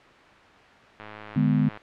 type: click train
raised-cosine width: 0.3 ms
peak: -22 dBFS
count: 83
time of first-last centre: 1-1.774 s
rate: 106 Hz
type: chord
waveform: sine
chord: G# diminished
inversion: second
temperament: just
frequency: 149.51 / 207.7 / 249.2 Hz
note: D3 / G#3 / B3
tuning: +31 / 0 / +16 cents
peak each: -22 / -24 / -23 dBFS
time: 1.36-1.69 s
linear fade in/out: 5 ms
effects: white hiss -50 dBFS RMS until 1.82 s + low-pass 2000 Hz 12 dB/octave

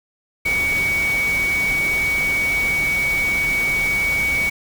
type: tone in noise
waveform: sine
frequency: 2247 Hz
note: C#7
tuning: 23 cents sharp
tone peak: -17 dBFS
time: 0.45-4.5 s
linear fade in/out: 10 ms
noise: pink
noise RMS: -29 dBFS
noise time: 0.45-4.5 s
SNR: +9 dB
effects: none

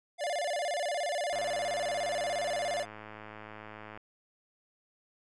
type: tone with vibrato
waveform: square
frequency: 640 Hz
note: D#5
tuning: 49 cents sharp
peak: -31 dBFS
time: 0.18-2.86 s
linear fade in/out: 50 ms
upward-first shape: square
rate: 17 Hz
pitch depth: 160 cents each way
type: click train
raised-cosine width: 0.5 ms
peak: -30 dBFS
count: 284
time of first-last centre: 1.33-3.975 s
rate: 107 Hz
effects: resampled to 24000 Hz

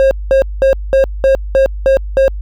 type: tone bursts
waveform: triangle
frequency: 537 Hz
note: C5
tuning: 45 cents sharp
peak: -4 dBFS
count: 8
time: 0-2.28 s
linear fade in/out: 0 ms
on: 110 ms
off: 200 ms
effects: added 50 Hz sine -19 dBFS peak until 2.41 s

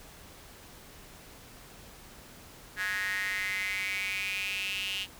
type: tone with high-pass filter sweep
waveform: square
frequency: 98 Hz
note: G2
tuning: in tune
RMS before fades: -33 dBFS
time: 2.76-5.07 s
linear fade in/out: 50 ms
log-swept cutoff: 1700 to 2900 Hz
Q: 7.6
effects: pink hiss -51 dBFS RMS until 5.19 s

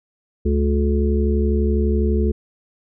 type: harmonic tone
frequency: 72 Hz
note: D2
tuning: 34 cents flat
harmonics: 1 / 3 / 5 / 6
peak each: -17 / -22 / -24 / -25 dBFS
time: 0.45-2.32 s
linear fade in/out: 10 ms
effects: none

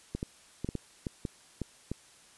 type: clicks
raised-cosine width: 3 ms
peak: -20 dBFS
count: 9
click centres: 0.15 / 0.229 / 0.646 / 0.689 / 0.753 / 1.068 / 1.252 / 1.617 / 1.916 s
effects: white hiss -58 dBFS RMS until 2.37 s + resampled to 24000 Hz

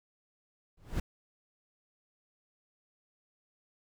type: noise with exponential growth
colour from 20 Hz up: brown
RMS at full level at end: -27 dBFS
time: 0.77-1 s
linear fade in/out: 5 ms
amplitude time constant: 49 ms
effects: none

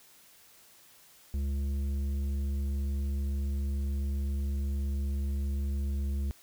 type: tone with tanh clipping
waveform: sine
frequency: 69.5 Hz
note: C#2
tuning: 5 cents sharp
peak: -30 dBFS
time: 1.34-6.31 s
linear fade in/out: 0 ms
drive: 9 dB
effects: white hiss -58 dBFS RMS until 6.42 s

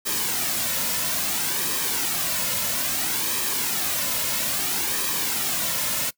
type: noise with flanger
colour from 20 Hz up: white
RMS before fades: -25 dBFS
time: 0.05-6.11 s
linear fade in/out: 20 ms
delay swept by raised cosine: 1.4 to 2.6 ms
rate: 0.6 Hz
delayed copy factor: -0.55
effects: noise-tail reverb RT60 0.1 s tail -22 dB re dry

